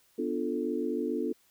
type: chord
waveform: sine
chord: B half-diminished seventh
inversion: none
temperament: equal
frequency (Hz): 246.9 / 293.7 / 349.2 / 440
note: B3 / D4 / F4 / A4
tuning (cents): 0 / 0 / 0 / 0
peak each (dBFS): -34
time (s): 0.18-1.33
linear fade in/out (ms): 10
effects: white hiss -66 dBFS RMS until 1.5 s